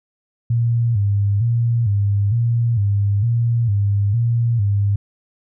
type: tone with vibrato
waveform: sine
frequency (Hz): 108.9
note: A2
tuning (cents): -17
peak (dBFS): -14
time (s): 0.5-4.96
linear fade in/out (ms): 5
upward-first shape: square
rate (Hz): 1.1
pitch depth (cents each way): 130
effects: none